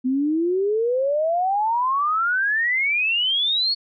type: exponential sweep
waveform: sine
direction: up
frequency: 250 to 4435 Hz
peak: -18 dBFS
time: 0.04-3.75 s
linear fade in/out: 20 ms
effects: none